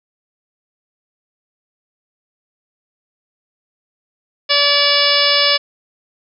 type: harmonic tone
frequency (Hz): 575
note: D5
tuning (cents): -37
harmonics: 1 / 2 / 3 / 4 / 5 / 6 / 7 / 8 / 9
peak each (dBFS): -20 / -22 / -22 / -20 / -19 / -19 / -21 / -20 / -18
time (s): 4.49-5.58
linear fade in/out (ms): 20
effects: none